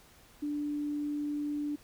sine tone, 293.7 Hz, D4, in tune, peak -31 dBFS, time 0.42-1.76 s, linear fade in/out 10 ms, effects pink hiss -59 dBFS RMS until 1.83 s

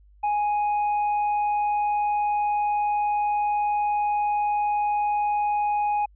sine tone with hard clipping, 830.6 Hz, G#5, in tune, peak -22 dBFS, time 0.23-6.06 s, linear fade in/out 10 ms, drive 3 dB, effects added 50 Hz sine -51 dBFS peak until 6.15 s + resampled to 8000 Hz

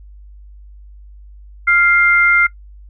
sine tone pair together, 1396.9 / 2101 Hz, F6 / C7, 0 / +7 cents, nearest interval perfect fifth, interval 707 cents, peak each -12 dBFS, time 1.67-2.47 s, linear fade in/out 10 ms, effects noise-tail reverb RT60 0.1 s tail -20 dB re dry + added 50 Hz sine -36 dBFS peak until 2.89 s

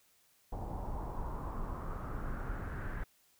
brown noise with low-pass filter sweep, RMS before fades -39 dBFS, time 0.52-3.04 s, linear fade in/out 5 ms, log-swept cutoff 800 to 1700 Hz, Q 4.1, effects white hiss -69 dBFS RMS until 3.39 s

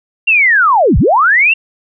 sine linear two-way sweep, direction down then up, 2794 to 35.14 to 2794 Hz, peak -6 dBFS, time 0.27-1.54 s, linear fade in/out 10 ms, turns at 0.98 s, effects none

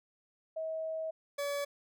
sine / 40% pulse tone pair in turn, 640 / 570.2 Hz, D#5 / C#5, +49 / +49 cents, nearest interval major second, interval 200 cents, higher first, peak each -34 / -32 dBFS, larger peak second, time 0.56-1.11 / 1.38-1.65 s, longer first, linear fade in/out 10 ms, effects none

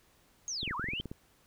sine linear two-way sweep, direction down then up, 6645 to 913 to 3185 Hz, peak -34 dBFS, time 0.48-1.01 s, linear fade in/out 0 ms, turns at 0.75 s
clicks, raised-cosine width 3 ms, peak -27 dBFS, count 10, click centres 0.631 / 0.677 / 0.71 / 0.796 / 0.842 / 0.887 / 0.935 / 1 / 1.057 / 1.115 s
effects pink hiss -66 dBFS RMS until 1.46 s

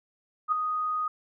sine tone with ADSR envelope, 1244.5 Hz, D#6, in tune, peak -19 dBFS, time 0.48-1.08 s, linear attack 42 ms, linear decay 4 ms, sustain -7 dB, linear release 4 ms, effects none

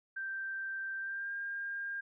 sine tone with pitch glide, 1568 to 1606.5 Hz, G6 to G6, 0 to +42 cents, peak -36 dBFS, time 0.16-2.01 s, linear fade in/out 10 ms, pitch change +42 cents, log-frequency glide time 0.98-1.33 s, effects none

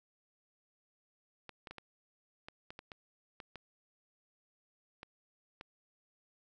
clicks, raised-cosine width 0.3 ms, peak -30 dBFS, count 12, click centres 1.493 / 1.672 / 1.71 / 1.783 / 2.485 / 2.705 / 2.791 / 2.918 / 3.402 / 3.557 / 5.031 / 5.611 s, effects none

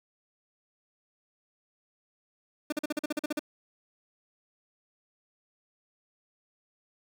30% pulse tone bursts, 299.9 Hz, D4, 36 cents sharp, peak -25 dBFS, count 11, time 2.7-3.394 s, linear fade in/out 5 ms, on 24 ms, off 43 ms, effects none

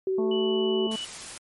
sine tone with vibrato, 379.8 Hz, F#4, 45 cents sharp, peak -23 dBFS, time 0.07-0.87 s, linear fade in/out 2 ms, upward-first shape sine, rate 19 Hz, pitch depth 10 cents each way
harmonic tone, 220 Hz, A3, in tune, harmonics 1 / 2 / 3 / 4 / 5, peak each -29 / -35 / -39 / -41 / -43 dBFS, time 0.18-0.96 s, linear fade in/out 5 ms
sine tone, 2960 Hz, F#7, in tune, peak -32 dBFS, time 0.31-1.05 s, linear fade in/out 5 ms
white noise, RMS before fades -39 dBFS, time 0.91-1.38 s, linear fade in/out 5 ms
effects MP3 48 kbps

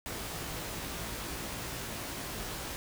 pink noise with comb filter, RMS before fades -39 dBFS, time 0.06-2.76 s, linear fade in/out 0 ms, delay 18 ms, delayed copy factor +0.65, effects none

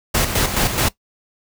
pink noise with tremolo, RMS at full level -17 dBFS, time 0.14-0.89 s, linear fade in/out 10 ms, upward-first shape square, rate 4.7 Hz, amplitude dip 55%, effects noise-tail reverb RT60 0.1 s tail -18 dB re dry

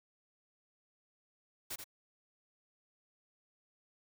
white noise with echo, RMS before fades -41 dBFS, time 1.7-1.76 s, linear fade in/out 10 ms, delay 83 ms, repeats 1, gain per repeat -6 dB, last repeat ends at 1.843 s, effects none

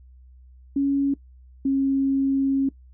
sine tone pair in turn, 278.3 / 271.8 Hz, C#4 / C#4, +7 / -34 cents, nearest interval unison, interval 41 cents, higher first, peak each -18 dBFS, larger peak neither, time 0.76-1.14 / 1.65-2.69 s, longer second, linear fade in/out 5 ms, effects noise-tail reverb RT60 0.1 s tail -19 dB re dry + added 63 Hz sine -46 dBFS peak until 2.93 s

